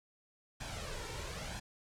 pink noise with flanger, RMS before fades -42 dBFS, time 0.6-1.6 s, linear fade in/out 10 ms, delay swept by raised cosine 1.2 to 2.2 ms, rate 1 Hz, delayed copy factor +0.65, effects low-pass 8000 Hz 12 dB/octave

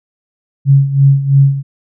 sine tone with tremolo, 138.2 Hz, C#3, 5 cents flat, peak -3 dBFS, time 0.65-1.63 s, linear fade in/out 50 ms, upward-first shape sine, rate 3 Hz, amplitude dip 75%, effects none

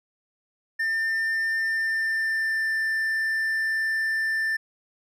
triangle tone with pitch glide, 1798 to 1779.4 Hz, A6 to A6, +37 to +19 cents, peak -21 dBFS, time 0.79-4.57 s, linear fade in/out 10 ms, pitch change -18 cents, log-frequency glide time 1.64-2.72 s, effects none

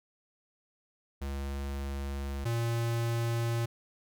square tone pair in turn, 69.3 / 116.55 Hz, C#2 / A#2, 0 / 0 cents, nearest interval major sixth, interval 900 cents, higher second, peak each -34 / -29 dBFS, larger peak second, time 1.21-2.45 / 2.45-3.66 s, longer first, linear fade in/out 10 ms, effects none

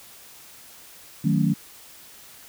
sine chord, D# half-diminished seventh, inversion none, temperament equal, 155.56 / 185 / 220 / 277.2 Hz, D#3 / F#3 / A3 / C#4, 0 / 0 / 0 / 0 cents, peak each -22 / -23 / -24 / -27 dBFS, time 1.24-1.54 s, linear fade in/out 10 ms, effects white hiss -47 dBFS RMS until 2.48 s

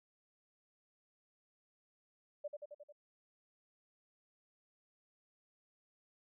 sine tone with echo, 587.3 Hz, D5, in tune, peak -38 dBFS, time 2.44-2.48 s, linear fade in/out 10 ms, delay 89 ms, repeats 5, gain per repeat -3 dB, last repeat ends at 2.925 s, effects none

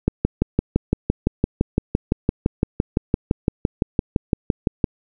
click train, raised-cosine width 3 ms, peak -3 dBFS, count 29, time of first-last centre 0.08-4.842 s, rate 5.88 Hz, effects none

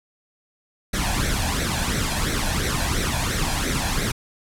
pink noise with flanger, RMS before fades -23 dBFS, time 0.93-4.12 s, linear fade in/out 10 ms, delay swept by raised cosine 0.5 to 1.23 ms, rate 2.9 Hz, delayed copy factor +0.65, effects low-pass 11000 Hz 12 dB/octave

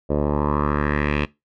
10% pulse tone with low-pass filter sweep, 73.42 Hz, D2, in tune, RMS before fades -21 dBFS, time 0.09-1.26 s, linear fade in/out 20 ms, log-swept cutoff 590 to 2800 Hz, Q 3.1, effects noise-tail reverb RT60 0.2 s tail -20 dB re dry

